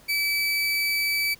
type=tone; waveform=30% pulse; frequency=2302 Hz; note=D7; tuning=35 cents flat; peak=-20 dBFS; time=0.08-1.35 s; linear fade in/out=20 ms; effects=pink hiss -53 dBFS RMS until 1.39 s